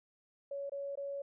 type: tone with dropouts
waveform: sine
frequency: 560 Hz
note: C#5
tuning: 18 cents sharp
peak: -37 dBFS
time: 0.51-1.22 s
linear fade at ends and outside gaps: 5 ms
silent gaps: 0.696-0.719 / 0.955-0.973 s
effects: none